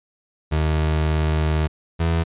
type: tone pair in turn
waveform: 30% pulse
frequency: 77.78 / 82.71 Hz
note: D#2 / E2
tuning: 0 / +6 cents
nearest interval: minor second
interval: 106 cents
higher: second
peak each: -15 dBFS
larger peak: neither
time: 0.51-1.68 / 1.99-2.24 s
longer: first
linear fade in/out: 20 ms
effects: resampled to 8000 Hz